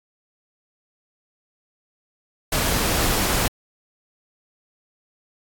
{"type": "noise", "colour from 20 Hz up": "pink", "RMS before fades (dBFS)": -21, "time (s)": [2.52, 3.48], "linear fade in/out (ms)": 5, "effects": ["AAC 64 kbps"]}